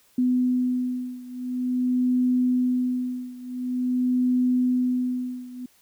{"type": "beating tone pair", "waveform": "sine", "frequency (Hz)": [250.6, 251.07], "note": ["B3", "B3"], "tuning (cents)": [25, 29], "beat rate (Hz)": 0.47, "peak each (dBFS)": [-23, -25], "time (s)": [0.18, 5.66], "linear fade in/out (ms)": 5, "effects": ["white hiss -60 dBFS RMS until 5.81 s"]}